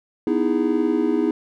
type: chord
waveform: triangle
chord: E major seventh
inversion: second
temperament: just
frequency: 247.2 / 309 / 329.6 / 412 Hz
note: B3 / D#4 / E4 / G#4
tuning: +2 / -12 / 0 / -14 cents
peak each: -22 / -20 / -21 / -22 dBFS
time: 0.27-1.31 s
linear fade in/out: 2 ms
effects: none